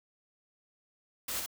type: noise with echo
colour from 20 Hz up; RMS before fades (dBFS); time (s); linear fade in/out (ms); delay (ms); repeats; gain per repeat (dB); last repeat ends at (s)
white; -36; 1.28-1.4; 5; 62; 1; -2; 1.462
effects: none